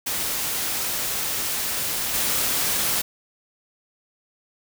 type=noise with level steps; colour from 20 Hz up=white; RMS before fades=-26 / -23 dBFS; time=0.06-3.02 s; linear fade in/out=10 ms; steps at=2.14 s; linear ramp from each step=2 ms; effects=none